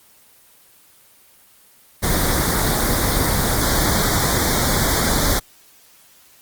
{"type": "band-stop noise", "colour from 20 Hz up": "pink", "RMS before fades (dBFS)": -18, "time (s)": [2.02, 5.4], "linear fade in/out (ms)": 20, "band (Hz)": [2200, 3300], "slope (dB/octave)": 96, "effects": ["white hiss -51 dBFS RMS until 6.41 s", "Opus 24 kbps"]}